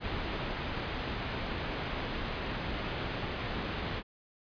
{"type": "low-pass noise", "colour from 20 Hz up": "pink", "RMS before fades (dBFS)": -36, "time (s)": [0, 4.03], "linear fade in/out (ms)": 50, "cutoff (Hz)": 3800, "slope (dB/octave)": 24, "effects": ["resampled to 11025 Hz"]}